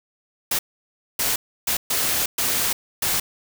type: noise bursts at uneven times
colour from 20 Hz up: white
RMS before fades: -22 dBFS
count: 6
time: 0.51-0.59 / 1.19-1.36 / 1.67-1.77 / 1.9-2.26 / 2.38-2.73 / 3.02-3.2 s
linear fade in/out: 5 ms
effects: none